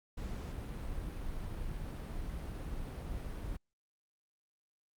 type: noise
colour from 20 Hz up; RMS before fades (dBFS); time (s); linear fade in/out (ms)
brown; -40; 0.17-3.57; 10
effects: Opus 48 kbps